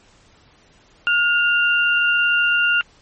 sine tone pair together, 1427.2 / 2778 Hz, F6 / F7, +37 / -10 cents, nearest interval octave, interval 1153 cents, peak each -16 / -18 dBFS, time 1.07-2.81 s, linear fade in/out 0 ms, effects pink hiss -53 dBFS RMS until 3.01 s + MP3 32 kbps

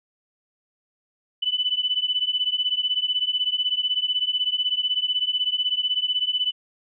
sine beating tone pair, 2985 / 3001 Hz, F#7 / F#7, +15 / +24 cents, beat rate 16 Hz, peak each -24 dBFS, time 1.42-6.52 s, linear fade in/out 10 ms, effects none

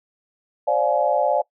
sine chord, D half-diminished seventh, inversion third, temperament just, 528.6 / 587.3 / 704.8 / 845.8 Hz, C5 / D5 / F5 / Ab5, +18 / 0 / +16 / +31 cents, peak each -24 / -20 / -23 / -23 dBFS, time 0.67-1.42 s, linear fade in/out 10 ms, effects noise-tail reverb RT60 0.1 s tail -22 dB re dry

